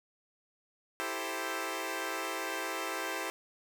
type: chord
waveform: 10% pulse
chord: A minor seventh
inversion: second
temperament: equal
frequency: 329.6 / 392 / 440 / 523.3 Hz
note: E4 / G4 / A4 / C5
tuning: 0 / 0 / 0 / 0 cents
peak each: -31 / -31 / -34 / -31 dBFS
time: 1-3.3 s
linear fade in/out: 0 ms
effects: none